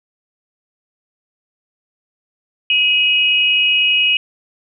sine tone pair together, 2531 / 2901 Hz, D#7 / F#7, +29 / -35 cents, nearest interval major second, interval 236 cents, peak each -14 dBFS, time 2.7-4.17 s, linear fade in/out 2 ms, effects none

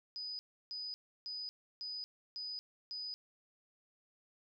sine tone bursts, 4978 Hz, D#8, in tune, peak -40 dBFS, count 6, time 0.16-3.14 s, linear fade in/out 0 ms, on 230 ms, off 320 ms, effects none

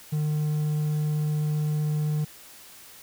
triangle tone, 151.3 Hz, D#3, 48 cents flat, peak -21 dBFS, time 0.12-2.25 s, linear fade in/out 10 ms, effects white hiss -48 dBFS RMS until 3.02 s

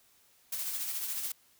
blue noise with tremolo, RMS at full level -34 dBFS, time 0.52-1.32 s, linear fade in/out 5 ms, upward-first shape sine, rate 14 Hz, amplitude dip 40%, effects white hiss -65 dBFS RMS until 1.59 s

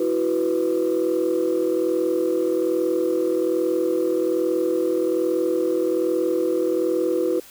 sine chord, E suspended second, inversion none, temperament just, 329.6 / 370.8 / 494.4 Hz, E4 / F#4 / B4, 0 / +4 / +2 cents, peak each -22 dBFS, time 0-7.4 s, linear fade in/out 5 ms, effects tanh soft clip ceiling -13 dBFS + white hiss -46 dBFS RMS until 7.5 s

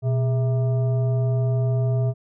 sine tone with frequency modulation, 123.47 Hz, B2, in tune, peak -18 dBFS, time 0.02-2.14 s, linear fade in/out 50 ms, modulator 533 Hz, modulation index 0.43, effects none

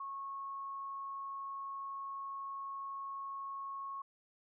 sine tone, 1097 Hz, C#6, 18 cents flat, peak -40 dBFS, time 0-4.02 s, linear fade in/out 5 ms, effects none

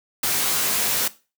white noise with comb filter, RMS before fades -22 dBFS, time 0.23-1.08 s, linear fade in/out 5 ms, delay 16 ms, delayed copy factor -0.7, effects noise-tail reverb RT60 0.3 s tail -17 dB re dry + high-pass 100 Hz 12 dB/octave

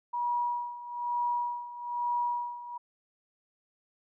sine tone with tremolo, 963 Hz, B5, 44 cents flat, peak -26 dBFS, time 0.13-2.78 s, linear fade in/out 10 ms, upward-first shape sine, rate 1.1 Hz, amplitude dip 80%, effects none

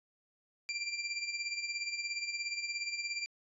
25% pulse tone with tremolo, 2368 Hz, D7, 14 cents sharp, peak -29 dBFS, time 0.69-3.26 s, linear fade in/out 0 ms, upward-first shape sine, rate 17 Hz, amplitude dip 60%, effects resampled to 24000 Hz

